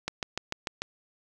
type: click train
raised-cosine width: 0.2 ms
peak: -13 dBFS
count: 6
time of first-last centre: 0.08-0.82 s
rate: 6.76 Hz
effects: none